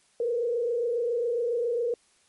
sine tone with frequency modulation, 474.6 Hz, A#4, 31 cents sharp, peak -24 dBFS, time 0.2-1.94 s, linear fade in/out 2 ms, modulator 27.3 Hz, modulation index 0.84, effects white hiss -64 dBFS RMS until 2.28 s + MP3 48 kbps

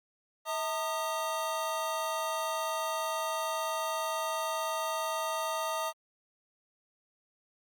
square tone cluster, 643 / 910 / 1228 Hz, E5 / A#5 / D#6, -43 / -42 / -23 cents, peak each -36 / -37 / -36 dBFS, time 0.45-5.93 s, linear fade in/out 50 ms, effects Opus 48 kbps

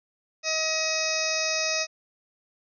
harmonic tone, 634 Hz, D#5, 32 cents sharp, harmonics 1 / 2 / 3 / 4 / 6 / 7 / 8 / 9 / 10, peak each -31 / -38 / -35 / -30 / -36 / -39 / -30 / -33 / -34 dBFS, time 0.43-1.87 s, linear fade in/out 50 ms, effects none

